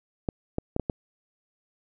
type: clicks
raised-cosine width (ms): 2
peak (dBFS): -13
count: 5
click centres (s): 0.288 / 0.584 / 0.764 / 0.797 / 0.898
effects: none